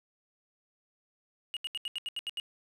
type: tone bursts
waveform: triangle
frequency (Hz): 2872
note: F7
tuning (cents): +48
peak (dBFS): -31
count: 9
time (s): 1.54-2.399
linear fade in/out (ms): 0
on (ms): 27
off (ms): 77
effects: none